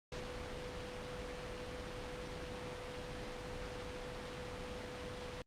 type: tone in noise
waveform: sine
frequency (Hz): 496.5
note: B4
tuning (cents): +9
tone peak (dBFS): -47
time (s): 0.12-5.42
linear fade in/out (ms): 2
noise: pink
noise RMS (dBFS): -45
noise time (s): 0.12-5.42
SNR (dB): -5
effects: low-pass 5000 Hz 12 dB/octave + Opus 48 kbps